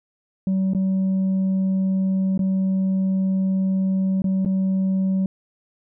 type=tone with dropouts; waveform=sine; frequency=190.3 Hz; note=F#3; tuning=49 cents sharp; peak=-15 dBFS; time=0.47-5.26 s; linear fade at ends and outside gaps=2 ms; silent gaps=0.735-0.748 / 2.377-2.392 / 4.22-4.242 / 4.449-4.459 s; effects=tanh soft clip ceiling -17 dBFS